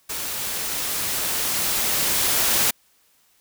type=noise with level ramp; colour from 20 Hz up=white; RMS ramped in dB=-29 to -19 dBFS; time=0.09-2.71 s; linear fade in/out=10 ms; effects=white hiss -61 dBFS RMS until 3.4 s